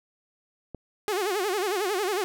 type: click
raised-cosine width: 2 ms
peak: -24 dBFS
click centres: 0.747 s
type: tone with vibrato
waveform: sawtooth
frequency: 392 Hz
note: G4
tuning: in tune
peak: -21 dBFS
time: 1.08-2.24 s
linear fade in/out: 0 ms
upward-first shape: sine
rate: 11 Hz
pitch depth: 170 cents each way
effects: none